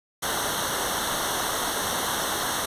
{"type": "noise with comb filter", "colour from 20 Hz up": "pink", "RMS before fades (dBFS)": -27, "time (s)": [0.22, 2.66], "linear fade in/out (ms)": 10, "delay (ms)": 0.41, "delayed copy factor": -0.85, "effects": ["resampled to 32000 Hz"]}